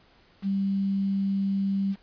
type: tone with quantisation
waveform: sine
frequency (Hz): 196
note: G3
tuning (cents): 0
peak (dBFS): -23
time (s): 0.42-1.96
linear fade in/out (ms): 50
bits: 8
effects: pink hiss -59 dBFS RMS until 2.02 s + resampled to 11025 Hz